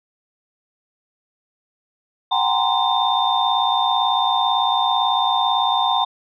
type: tone cluster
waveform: sine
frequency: 745 / 803 / 927 / 1034 / 3609 Hz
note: F#5 / G5 / A#5 / C6 / A7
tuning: +12 / +41 / -10 / -21 / +43 cents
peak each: -22 dBFS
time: 2.31-6.05 s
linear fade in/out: 10 ms
effects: tanh soft clip ceiling -4 dBFS